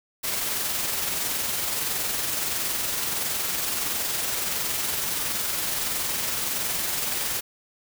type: noise with amplitude modulation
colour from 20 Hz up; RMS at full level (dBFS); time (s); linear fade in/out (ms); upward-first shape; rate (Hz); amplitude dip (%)
white; -26; 0.23-7.41; 20; sine; 21.5; 30
effects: none